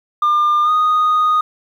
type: tone with pitch glide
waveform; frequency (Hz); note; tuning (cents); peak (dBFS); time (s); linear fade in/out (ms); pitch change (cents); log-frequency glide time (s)
sine; 1200 to 1239.5; D6 to D#6; +37 to -7; -9; 0.22-1.41; 5; +56; 0.63-0.71
effects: tanh soft clip ceiling -10 dBFS + 8-bit